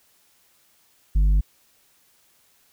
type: tone with tanh clipping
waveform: sine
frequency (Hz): 49.73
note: G1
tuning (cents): +26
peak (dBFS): -16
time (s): 1.15-1.41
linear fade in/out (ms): 10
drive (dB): 6
effects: white hiss -61 dBFS RMS until 2.72 s